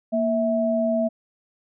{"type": "tone pair together", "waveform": "sine", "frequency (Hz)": [233.1, 653.2], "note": ["A#3", "E5"], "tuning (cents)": [0, -16], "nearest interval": "octave + tritone", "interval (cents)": 1784, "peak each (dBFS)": [-23, -21], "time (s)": [0.12, 1.09], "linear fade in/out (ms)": 20, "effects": []}